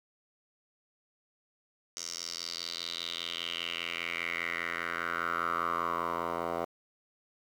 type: tone with band-pass filter sweep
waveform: 10% pulse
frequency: 85 Hz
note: F2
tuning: 46 cents flat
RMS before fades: -35 dBFS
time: 1.97-6.65 s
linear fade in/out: 0 ms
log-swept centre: 6000 to 780 Hz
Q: 4.5
effects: 9-bit